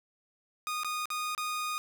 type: tone with dropouts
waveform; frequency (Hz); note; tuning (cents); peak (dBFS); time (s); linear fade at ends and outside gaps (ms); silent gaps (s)
sawtooth; 1233; D#6; -16; -28; 0.67-1.78; 0; 0.834-0.846 / 1.056-1.103 / 1.349-1.378
effects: none